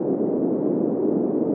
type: band-pass noise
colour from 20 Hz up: white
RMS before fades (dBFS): -22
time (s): 0-1.54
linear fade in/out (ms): 2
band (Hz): 210 to 420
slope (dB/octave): 24
effects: none